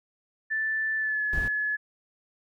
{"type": "tone with pitch glide", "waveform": "sine", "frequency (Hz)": [1760, 1706.9], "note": ["A6", "G#6"], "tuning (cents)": [0, 47], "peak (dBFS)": -25, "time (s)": [0.5, 1.77], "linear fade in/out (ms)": 20, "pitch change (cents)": -53, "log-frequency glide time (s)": [0.97, 1.24]}
{"type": "noise", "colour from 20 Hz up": "brown", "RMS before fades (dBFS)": -31, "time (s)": [1.33, 1.48], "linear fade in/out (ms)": 0}
{"effects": []}